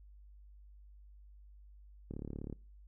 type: click train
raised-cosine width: 3 ms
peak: -29 dBFS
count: 16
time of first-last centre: 2.11-2.527 s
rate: 36 Hz
effects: noise-tail reverb RT60 0.4 s tail -26 dB re dry + added 50 Hz sine -54 dBFS peak until 2.87 s